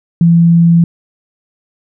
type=tone; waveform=sine; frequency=168.8 Hz; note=E3; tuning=41 cents sharp; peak=-4 dBFS; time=0.21-0.84 s; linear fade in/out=2 ms; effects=none